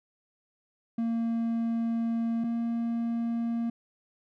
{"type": "tone pair in turn", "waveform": "triangle", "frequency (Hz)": [230, 232.4], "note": ["A#3", "A#3"], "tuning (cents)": [-23, -5], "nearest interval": "unison", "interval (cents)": 18, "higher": "second", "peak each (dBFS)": [-24, -25], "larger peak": "first", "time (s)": [[0.98, 2.44], [2.44, 3.7]], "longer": "first", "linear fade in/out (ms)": 5, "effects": []}